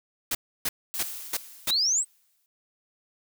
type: noise bursts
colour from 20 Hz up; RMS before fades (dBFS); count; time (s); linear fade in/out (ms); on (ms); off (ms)
white; -27; 5; 0.31-1.71; 5; 40; 300
type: noise with exponential decay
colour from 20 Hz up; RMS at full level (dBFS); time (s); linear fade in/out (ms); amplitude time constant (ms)
blue; -32; 0.94-2.46; 0; 330
type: exponential sweep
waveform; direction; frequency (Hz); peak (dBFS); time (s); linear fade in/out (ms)
sine; up; 3511 to 8372; -21; 1.67-2.05; 50
effects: none